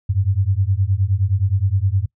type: beating tone pair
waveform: sine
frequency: 92.4 / 102 Hz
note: F#2 / G#2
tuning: -2 / -31 cents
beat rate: 9.6 Hz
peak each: -18 dBFS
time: 0.09-2.06 s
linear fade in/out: 10 ms
effects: noise-tail reverb RT60 0.1 s tail -24 dB re dry